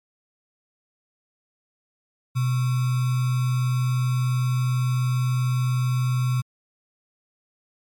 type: tone with sample-and-hold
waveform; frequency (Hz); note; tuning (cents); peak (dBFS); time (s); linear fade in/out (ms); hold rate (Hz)
sine; 126.4; B2; +41; -19; 2.35-6.42; 20; 1225
effects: MP3 64 kbps